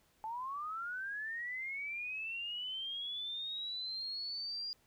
sine linear sweep, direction up, 861 to 4834 Hz, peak -38 dBFS, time 0.24-4.73 s, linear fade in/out 0 ms, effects pink hiss -71 dBFS RMS until 4.86 s

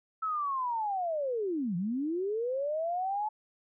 sine linear two-way sweep, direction down then up, 1318.5 to 165.4 to 866 Hz, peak -29 dBFS, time 0.22-3.29 s, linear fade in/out 10 ms, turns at 1.76 s, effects none

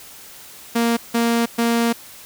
sawtooth tone bursts at uneven times, 233.1 Hz, A#3, in tune, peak -12 dBFS, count 3, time 0.75-0.97 / 1.14-1.46 / 1.58-1.93 s, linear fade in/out 10 ms, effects white hiss -41 dBFS RMS until 2.25 s

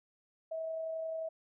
sine tone with amplitude modulation, 646 Hz, E5, 35 cents flat, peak -34 dBFS, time 0.51-1.29 s, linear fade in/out 10 ms, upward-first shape sine, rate 31.3 Hz, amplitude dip 25%, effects none

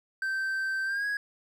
triangle tone with pitch glide, 1556 to 1658.1 Hz, G6 to G#6, -13 to -3 cents, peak -26 dBFS, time 0.22-1.17 s, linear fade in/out 2 ms, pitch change +110 cents, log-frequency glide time 0.85-1.06 s, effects none

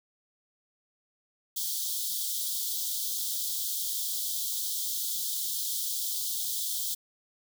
white high-pass noise, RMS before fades -32 dBFS, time 1.56-6.95 s, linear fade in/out 10 ms, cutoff 3200 Hz, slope 96 dB/octave, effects none

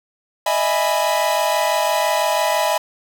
45% pulse chord, E major seventh, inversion third, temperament equal with one note detuned, 613.3 / 659.3 / 830.6 / 987.8 Hz, D#5 / E5 / G#5 / B5, -25 / 0 / 0 / 0 cents, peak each -22 dBFS, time 0.46-2.78 s, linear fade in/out 5 ms, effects none

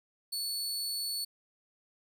sawtooth tone, 4435 Hz, C#8, in tune, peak -30 dBFS, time 0.32-1.25 s, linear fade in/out 10 ms, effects none

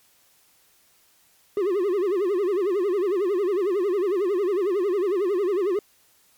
triangle tone with vibrato, 382 Hz, G4, 45 cents flat, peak -18 dBFS, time 1.57-5.79 s, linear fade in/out 2 ms, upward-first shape sine, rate 11 Hz, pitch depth 170 cents each way, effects white hiss -60 dBFS RMS until 6.37 s + MP3 96 kbps

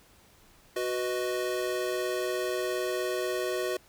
square chord, B major, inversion second, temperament equal, 370 / 493.9 / 622.3 Hz, F#4 / B4 / D#5, 0 / 0 / 0 cents, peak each -32 / -35 / -35 dBFS, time 0.76-3.77 s, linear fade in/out 5 ms, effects pink hiss -59 dBFS RMS until 3.88 s

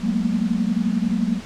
sine tone cluster, 183.3 / 206.7 / 226.2 / 237.6 Hz, F#3 / G#3 / A3 / A#3, -16 / -8 / +48 / +33 cents, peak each -24 dBFS, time 0-1.41 s, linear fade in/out 50 ms, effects pink hiss -39 dBFS RMS until 1.45 s + low-pass 6000 Hz 12 dB/octave

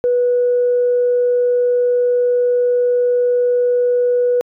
sine tone, 490 Hz, B4, 14 cents flat, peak -11 dBFS, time 0.04-4.41 s, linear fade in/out 0 ms, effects tanh soft clip ceiling -7 dBFS

